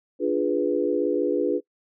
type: chord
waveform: sine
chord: D diminished seventh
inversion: none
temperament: equal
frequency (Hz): 293.7 / 349.2 / 415.3 / 493.9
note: D4 / F4 / Ab4 / Cb5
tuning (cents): 0 / 0 / 0 / 0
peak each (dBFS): -26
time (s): 0.19-1.61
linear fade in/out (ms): 50
effects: noise-tail reverb RT60 0.1 s tail -23 dB re dry